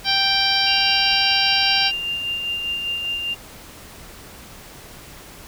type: harmonic tone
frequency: 784 Hz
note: G5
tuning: in tune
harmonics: 1 / 2 / 3 / 4 / 5 / 6 / 7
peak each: -25 / -26 / -25 / -22 / -24 / -22 / -26 dBFS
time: 0.04-1.92 s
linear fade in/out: 50 ms
type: tone with tremolo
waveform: sine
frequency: 2794 Hz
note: F7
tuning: in tune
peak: -21 dBFS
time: 0.66-3.35 s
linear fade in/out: 20 ms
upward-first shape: sine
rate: 5 Hz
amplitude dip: 35%
effects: pink hiss -41 dBFS RMS until 5.47 s